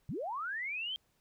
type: linear sweep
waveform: sine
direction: up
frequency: 106.4 to 3200 Hz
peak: -35 dBFS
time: 0.09-0.96 s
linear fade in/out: 0 ms
effects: pink hiss -74 dBFS RMS until 1.2 s